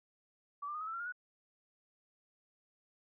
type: tone with pitch steps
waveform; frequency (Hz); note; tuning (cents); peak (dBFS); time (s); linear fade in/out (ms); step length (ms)
sine; 1148 / 1189.2 / 1231.8 / 1276 / 1321.8 / 1369.2 / 1418.3 / 1469.1; D6 / D6 / D#6 / D#6 / E6 / F6 / F6 / F#6; -40 / +21 / -18 / +43 / +4 / -35 / +26 / -13; -38; 0.62-1.124; 10; 63
effects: none